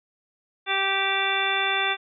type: harmonic tone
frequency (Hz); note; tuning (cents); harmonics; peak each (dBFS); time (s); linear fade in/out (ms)
389.9; G4; -9; 1 / 2 / 3 / 4 / 5 / 6 / 7 / 9; -33 / -29 / -31 / -29 / -30 / -29 / -31 / -28; 0.66-1.97; 50
effects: none